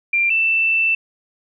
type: tone pair in turn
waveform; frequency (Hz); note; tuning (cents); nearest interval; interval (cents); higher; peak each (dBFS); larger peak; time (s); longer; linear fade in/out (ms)
sine; 2377 / 2663; D7 / E7; +20 / +17; major second; 197; second; -14; neither; 0.13-0.3 / 0.3-0.95; second; 5
effects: none